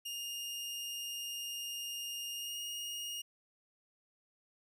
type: tone with pitch glide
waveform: sawtooth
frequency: 2830 to 2858 Hz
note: F7 to F7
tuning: +22 to +39 cents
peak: -36 dBFS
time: 0.05-3.22 s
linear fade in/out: 10 ms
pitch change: +17 cents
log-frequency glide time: 2.32-2.59 s
effects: none